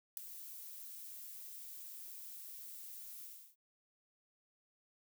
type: noise with ADSR envelope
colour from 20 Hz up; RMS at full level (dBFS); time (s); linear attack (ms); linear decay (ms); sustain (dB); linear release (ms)
violet; -34; 0.17-3.56; 3; 4; -16; 320
effects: none